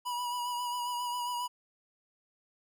square tone with vibrato, 974 Hz, B5, 24 cents flat, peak -33 dBFS, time 0.05-1.48 s, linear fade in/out 20 ms, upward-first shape sine, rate 7.4 Hz, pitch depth 27 cents each way, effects none

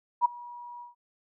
sine tone with ADSR envelope, 963 Hz, B5, 44 cents flat, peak -16 dBFS, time 0.21-0.95 s, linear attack 41 ms, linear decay 11 ms, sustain -24 dB, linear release 140 ms, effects none

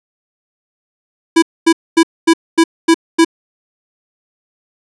square tone bursts, 329.6 Hz, E4, in tune, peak -6 dBFS, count 7, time 1.36-3.248 s, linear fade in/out 10 ms, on 64 ms, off 240 ms, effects resampled to 24000 Hz + 8-bit

